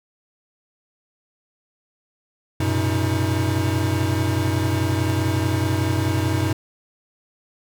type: tone cluster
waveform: square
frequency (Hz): 94.6 / 119.4 / 130.6 / 317.7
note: F#2 / A#2 / C3 / D#4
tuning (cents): +39 / +42 / -3 / +36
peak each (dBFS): -23 / -25 / -30 / -26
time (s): 2.6-6.53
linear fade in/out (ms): 5
effects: none